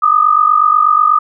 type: tone pair together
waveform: sine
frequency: 1205 / 1253.2 Hz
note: D6 / D#6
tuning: +44 / +12 cents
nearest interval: minor second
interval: 68 cents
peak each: -10 dBFS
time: 0.02-1.19 s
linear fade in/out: 10 ms
effects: none